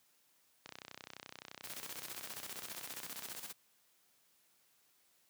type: click train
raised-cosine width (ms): 0.2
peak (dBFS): -29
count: 86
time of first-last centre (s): 0.66-3.35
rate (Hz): 31.6
type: noise with tremolo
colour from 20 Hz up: white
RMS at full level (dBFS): -45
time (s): 1.63-3.53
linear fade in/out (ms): 20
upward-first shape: square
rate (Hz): 15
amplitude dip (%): 60
effects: white hiss -72 dBFS RMS until 5.29 s + high-pass 100 Hz 12 dB/octave